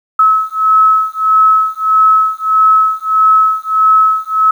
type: beating tone pair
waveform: sine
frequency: 1291 / 1292.6 Hz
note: E6 / E6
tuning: -37 / -34 cents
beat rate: 1.6 Hz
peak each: -10 dBFS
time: 0.19-4.51 s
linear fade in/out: 5 ms
effects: 7-bit